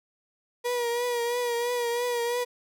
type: tone with vibrato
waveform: 35% pulse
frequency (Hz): 480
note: B4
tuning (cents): -49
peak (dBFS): -24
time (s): 0.64-2.45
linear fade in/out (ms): 20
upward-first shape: triangle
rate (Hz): 3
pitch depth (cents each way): 47
effects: none